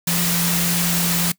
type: tone in noise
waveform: sine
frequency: 172.7 Hz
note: F3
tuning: 19 cents flat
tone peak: -21 dBFS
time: 0.07-1.32 s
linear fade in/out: 5 ms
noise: white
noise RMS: -21 dBFS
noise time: 0.07-1.32 s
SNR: -3 dB
effects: noise-tail reverb RT60 0.1 s tail -21 dB re dry